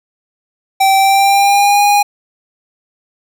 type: tone with pitch glide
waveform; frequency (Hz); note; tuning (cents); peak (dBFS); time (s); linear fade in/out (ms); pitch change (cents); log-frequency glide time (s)
square; 776 to 818.8; G5 to G#5; -18 to -25; -8; 0.8-2.03; 10; +93; 0.97-1.82
effects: none